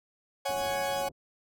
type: chord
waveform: 40% pulse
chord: C# suspended fourth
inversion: none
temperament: equal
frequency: 554.4 / 740 / 830.6 Hz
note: C#5 / F#5 / G#5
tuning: 0 / 0 / 0 cents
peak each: -31 / -34 / -33 dBFS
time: 0.45-1.09 s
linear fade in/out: 10 ms
type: low-pass noise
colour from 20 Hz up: white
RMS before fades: -47 dBFS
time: 0.48-1.12 s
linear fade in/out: 20 ms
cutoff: 420 Hz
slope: 24 dB/octave
effects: none